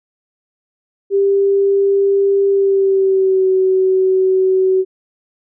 sine tone with pitch glide, 395.8 to 376.8 Hz, G4 to F#4, +17 to +32 cents, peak -10 dBFS, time 1.1-4.85 s, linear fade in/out 50 ms, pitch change -85 cents, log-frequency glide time 2.49-3.48 s, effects none

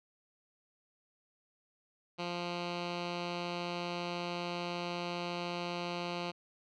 10% pulse tone with low-pass filter, 174.61 Hz, F3, in tune, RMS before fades -38 dBFS, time 2.18-6.32 s, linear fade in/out 20 ms, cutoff 3800 Hz, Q 2.5, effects none

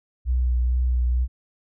sine tone with vibrato, 61.74 Hz, B1, in tune, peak -18 dBFS, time 0.25-1.28 s, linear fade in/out 50 ms, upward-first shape sine, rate 2.2 Hz, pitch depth 22 cents each way, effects none

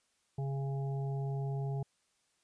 harmonic tone, 137.2 Hz, C#3, 17 cents flat, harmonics 1 / 3 / 5 / 6, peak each -33 / -44 / -49 / -50 dBFS, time 0.38-1.83 s, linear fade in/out 5 ms, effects white hiss -75 dBFS RMS until 2.43 s + resampled to 22050 Hz

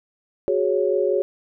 sine chord, F# suspended second, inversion none, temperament equal, 370 / 415.3 / 554.4 Hz, F#4 / G#4 / C#5, 0 / 0 / 0 cents, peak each -22 dBFS, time 0.48-1.22 s, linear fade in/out 0 ms, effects none

